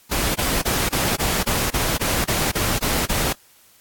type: noise bursts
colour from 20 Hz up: pink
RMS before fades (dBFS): -21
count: 12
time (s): 0.11-3.331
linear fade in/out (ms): 10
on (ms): 240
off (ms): 31
effects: white hiss -53 dBFS RMS until 3.8 s + AAC 64 kbps